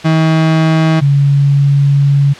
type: tone pair in turn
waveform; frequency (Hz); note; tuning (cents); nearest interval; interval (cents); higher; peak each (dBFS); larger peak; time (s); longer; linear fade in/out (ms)
35% pulse / sine; 159.8 / 140.85; D#3 / C#3; +47 / +28; major second; 219; first; -6; neither; 0.04-1.01 / 1.01-2.34; second; 20
effects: white hiss -32 dBFS RMS until 2.39 s + low-pass 4000 Hz 12 dB/octave